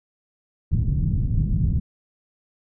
white low-pass noise, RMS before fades -21 dBFS, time 0.71-1.8 s, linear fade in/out 10 ms, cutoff 150 Hz, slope 24 dB/octave, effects none

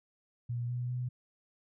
sine tone with pitch steps, 120 / 122.9 / 124.5 Hz, B2 / B2 / B2, -49 / -8 / +14 cents, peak -32 dBFS, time 0.49-1.09 s, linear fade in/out 10 ms, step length 200 ms, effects none

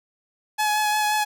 sawtooth tone with vibrato, 847 Hz, G#5, 34 cents sharp, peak -16 dBFS, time 0.58-1.25 s, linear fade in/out 20 ms, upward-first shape sine, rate 5.7 Hz, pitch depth 16 cents each way, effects none

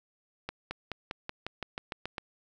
accelerating click train, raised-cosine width 0.3 ms, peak -19 dBFS, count 11, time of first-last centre 0.49-2.182 s, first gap 220 ms, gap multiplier 0.94, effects none

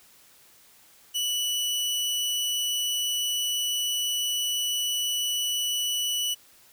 sawtooth tone, 2958 Hz, F#7, 1 cent flat, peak -22 dBFS, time 1.14-6.35 s, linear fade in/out 20 ms, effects white hiss -56 dBFS RMS until 6.72 s

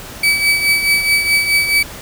35% pulse tone with tremolo, 2291 Hz, D7, 44 cents flat, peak -7 dBFS, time 0.23-1.83 s, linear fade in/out 5 ms, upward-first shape triangle, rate 4.7 Hz, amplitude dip 65%, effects pink hiss -32 dBFS RMS until 2.01 s

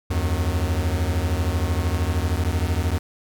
45% pulse beating tone pair, 77.7 / 90.7 Hz, D#2 / F#2, -2 / -34 cents, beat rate 13 Hz, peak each -23 dBFS, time 0.1-2.99 s, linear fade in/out 10 ms, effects none

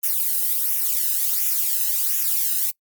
violet noise with flanger, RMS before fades -21 dBFS, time 0.03-2.71 s, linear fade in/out 10 ms, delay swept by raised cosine 0.22 to 0.9 ms, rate 1.4 Hz, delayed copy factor -0.75, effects noise-tail reverb RT60 0.1 s tail -23 dB re dry + Opus 24 kbps

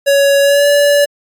square tone with pitch glide, 560 to 575.4 Hz, C#5 to D5, +18 to -36 cents, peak -8 dBFS, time 0.06-1.06 s, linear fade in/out 20 ms, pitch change +46 cents, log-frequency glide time 0.41-0.67 s, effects AAC 64 kbps

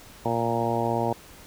harmonic tone with a mistuned harmonic, 116.54 Hz, A#2, in tune, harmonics 1 / 2 / 3 / 4 / 5 / 6 / 7 / 8, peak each -31 / -31 / -31 / -31 / -31 / -31 / -31 / -31 dBFS, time 0.25-1.13 s, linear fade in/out 5 ms, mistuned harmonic 1, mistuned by +19 cents, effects pink hiss -48 dBFS RMS until 1.46 s

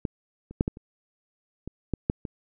clicks, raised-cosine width 3 ms, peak -14 / -28 / -7 / -13 / -29 / -22 / -13 / -9 / -21 dBFS, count 9, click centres 0.052 / 0.51 / 0.609 / 0.679 / 0.771 / 1.676 / 1.937 / 2.099 / 2.252 s, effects none

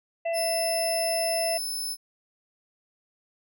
harmonic tone, 669 Hz, E5, 25 cents sharp, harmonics 1 / 3 / 4, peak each -25 / -40 / -38 dBFS, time 0.25-1.58 s, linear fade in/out 10 ms
20% pulse tone, 5260 Hz, E8, 5 cents flat, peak -24 dBFS, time 0.33-1.97 s, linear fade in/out 50 ms
effects none

